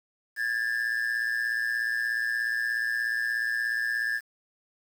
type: ring-modulated tone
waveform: triangle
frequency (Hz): 1700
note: G#6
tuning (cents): +40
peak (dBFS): -21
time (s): 0.36-4.21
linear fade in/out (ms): 50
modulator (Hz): 58.4
effects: 8-bit